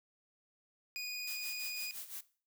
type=tone; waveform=25% pulse; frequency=2469 Hz; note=D#7; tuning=14 cents flat; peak=-34 dBFS; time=0.96-1.91 s; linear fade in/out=0 ms
type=noise with tremolo; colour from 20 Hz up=blue; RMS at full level=-43 dBFS; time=1.27-2.21 s; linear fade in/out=5 ms; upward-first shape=sine; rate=5.9 Hz; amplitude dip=75%
effects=noise-tail reverb RT60 0.4 s tail -18 dB re dry